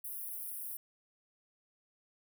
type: high-pass noise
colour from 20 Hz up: white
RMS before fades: -42 dBFS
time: 0.04-0.77 s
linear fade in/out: 5 ms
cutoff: 9600 Hz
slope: 96 dB/octave
effects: none